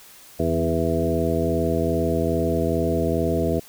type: harmonic tone with a mistuned harmonic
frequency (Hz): 82.41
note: E2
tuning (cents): 0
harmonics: 1 / 2 / 3 / 4 / 5 / 6 / 8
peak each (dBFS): -27 / -27 / -27 / -27 / -27 / -27 / -27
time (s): 0.39-3.6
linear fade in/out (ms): 10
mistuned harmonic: 2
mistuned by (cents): -23
effects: white hiss -47 dBFS RMS until 3.68 s